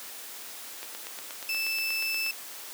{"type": "click train", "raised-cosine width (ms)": 0.2, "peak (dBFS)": -21, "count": 13, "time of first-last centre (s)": [0.83, 2.264], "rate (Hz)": 8.37}
{"type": "tone", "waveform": "30% pulse", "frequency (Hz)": 2637, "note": "E7", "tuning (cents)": 0, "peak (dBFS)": -25, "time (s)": [1.49, 2.31], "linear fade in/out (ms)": 2}
{"effects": ["white hiss -42 dBFS RMS until 2.73 s", "high-pass 300 Hz 12 dB/octave"]}